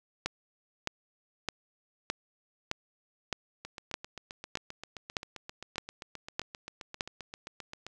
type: two click trains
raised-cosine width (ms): 0.2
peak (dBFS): -24 / -13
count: 33 / 12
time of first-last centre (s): 3.65-7.866 / 0.26-7.008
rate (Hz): 7.59 / 1.63
effects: none